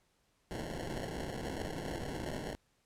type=noise with sample-and-hold; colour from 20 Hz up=white; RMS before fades=-40 dBFS; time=0.51-2.55 s; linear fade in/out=0 ms; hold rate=1225 Hz; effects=pink hiss -74 dBFS RMS until 2.85 s + low-pass 11000 Hz 12 dB/octave